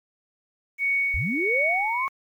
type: tone with tremolo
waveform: sine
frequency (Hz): 2229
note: C#7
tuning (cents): +9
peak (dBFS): -20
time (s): 0.78-2.09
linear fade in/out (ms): 50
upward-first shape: sine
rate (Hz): 1.5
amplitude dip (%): 55
type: linear sweep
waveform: sine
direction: up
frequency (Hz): 43.52 to 1101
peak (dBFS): -25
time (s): 1.14-2.08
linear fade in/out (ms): 0
effects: 9-bit